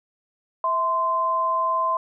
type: tone pair together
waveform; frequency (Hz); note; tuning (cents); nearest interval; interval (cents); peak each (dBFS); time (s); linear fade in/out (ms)
sine; 653 / 1036.6; E5 / C6; -17 / -16; minor sixth; 801; -28 / -20; 0.64-1.97; 2
effects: none